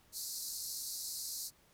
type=band-pass noise; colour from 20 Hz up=pink; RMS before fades=-42 dBFS; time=0.12-1.51 s; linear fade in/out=50 ms; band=4100 to 15000 Hz; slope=96 dB/octave; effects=pink hiss -67 dBFS RMS until 1.73 s